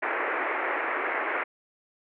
white band-pass noise, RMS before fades -29 dBFS, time 0.02-1.44 s, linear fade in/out 10 ms, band 310 to 2200 Hz, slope 48 dB/octave, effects none

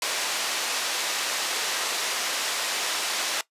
white band-pass noise, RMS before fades -28 dBFS, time 0.02-3.41 s, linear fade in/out 2 ms, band 460 to 6000 Hz, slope 12 dB/octave, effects noise-tail reverb RT60 0.1 s tail -18 dB re dry + resampled to 32000 Hz

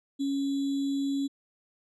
sine tone with sample-and-hold, 277.2 Hz, C#4, in tune, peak -26 dBFS, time 0.19-1.28 s, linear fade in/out 20 ms, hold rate 3675 Hz, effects low-pass 8000 Hz 12 dB/octave

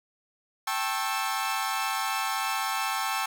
sawtooth chord, A dominant seventh, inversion third, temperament equal with one note detuned, 784 / 880 / 1088.4 / 1318.5 Hz, G5 / A5 / C#6 / E6, 0 / 0 / -32 / 0 cents, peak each -29 dBFS, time 0.67-3.26 s, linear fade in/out 5 ms, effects none

